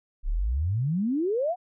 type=exponential sweep; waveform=sine; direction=up; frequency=30.87 to 754 Hz; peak=-23 dBFS; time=0.23-1.56 s; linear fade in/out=50 ms; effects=none